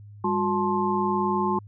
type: tone cluster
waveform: sine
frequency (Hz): 201.7 / 362.2 / 874 / 1055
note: G3 / F#4 / A5 / C6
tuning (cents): +50 / -37 / -12 / +14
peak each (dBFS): -27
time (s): 0.24-1.59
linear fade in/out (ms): 5
effects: added 103 Hz sine -42 dBFS peak until 1.67 s